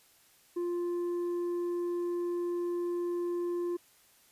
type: tone with tanh clipping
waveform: sine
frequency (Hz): 349.2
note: F4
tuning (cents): 0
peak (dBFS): -31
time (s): 0.56-3.77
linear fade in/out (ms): 10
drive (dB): 4
effects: white hiss -63 dBFS RMS until 4.31 s + resampled to 32000 Hz